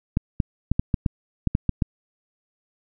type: clicks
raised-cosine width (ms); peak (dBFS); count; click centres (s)
5; -7; 10; 0.171 / 0.402 / 0.716 / 0.795 / 0.942 / 1.062 / 1.473 / 1.551 / 1.693 / 1.822
effects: none